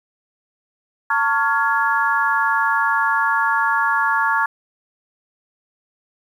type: harmonic tone with a mistuned harmonic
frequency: 280 Hz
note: C#4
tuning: 18 cents sharp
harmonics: 3 / 4 / 5 / 6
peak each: -21 / -21 / -21 / -21 dBFS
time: 1.1-4.46 s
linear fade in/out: 5 ms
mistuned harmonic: 3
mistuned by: +120 cents
effects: 8-bit